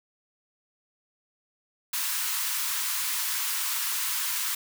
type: high-pass noise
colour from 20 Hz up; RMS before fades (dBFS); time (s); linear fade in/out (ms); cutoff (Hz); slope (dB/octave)
white; -29; 1.93-4.55; 5; 900; 96
effects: none